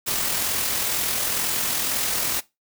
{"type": "noise with amplitude modulation", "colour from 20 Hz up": "white", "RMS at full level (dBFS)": -23, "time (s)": [0.06, 2.41], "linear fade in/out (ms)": 20, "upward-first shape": "sine", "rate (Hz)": 42.1, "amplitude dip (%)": 30, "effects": ["noise-tail reverb RT60 0.2 s tail -19 dB re dry"]}